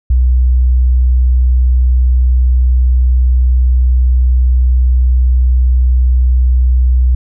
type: tone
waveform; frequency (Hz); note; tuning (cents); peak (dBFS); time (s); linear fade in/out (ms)
sine; 62.5; B1; +21; -6; 0.1-7.15; 5
effects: none